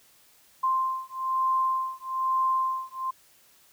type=beating tone pair; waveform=sine; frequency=1046.5 / 1047.6 Hz; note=C6 / C6; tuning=0 / +2 cents; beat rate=1.1 Hz; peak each=-27 dBFS; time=0.63-3.11 s; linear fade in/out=10 ms; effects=white hiss -59 dBFS RMS until 3.72 s